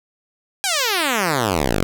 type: exponential sweep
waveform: 5% pulse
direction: down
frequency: 822 to 43 Hz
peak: -6 dBFS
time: 0.64-1.83 s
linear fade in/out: 0 ms
effects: none